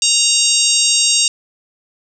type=harmonic tone; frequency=932.3 Hz; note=A#5; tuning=in tune; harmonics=3 / 4 / 5 / 6 / 7 / 8 / 9; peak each=-19 / -19 / -19 / -19 / -19 / -19 / -19 dBFS; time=0.02-1.28 s; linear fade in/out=2 ms; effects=none